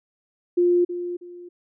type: tone with echo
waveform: sine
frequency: 352.1 Hz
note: F4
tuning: 14 cents sharp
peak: -15 dBFS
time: 0.57-0.85 s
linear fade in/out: 10 ms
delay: 320 ms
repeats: 2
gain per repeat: -11 dB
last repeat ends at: 1.49 s
effects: none